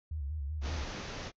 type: tone with vibrato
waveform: sine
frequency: 73.42 Hz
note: D2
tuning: in tune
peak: -34 dBFS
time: 0.11-0.84 s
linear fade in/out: 5 ms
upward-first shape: square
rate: 5.2 Hz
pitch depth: 96 cents each way
type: low-pass noise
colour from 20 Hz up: pink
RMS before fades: -41 dBFS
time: 0.61-1.32 s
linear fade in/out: 50 ms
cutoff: 6500 Hz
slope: 96 dB/octave
effects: noise-tail reverb RT60 0.1 s tail -26 dB re dry